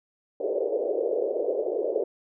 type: band-pass noise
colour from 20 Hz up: pink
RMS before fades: -27 dBFS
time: 0.4-2.04 s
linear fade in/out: 5 ms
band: 390 to 570 Hz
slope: 48 dB/octave
effects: none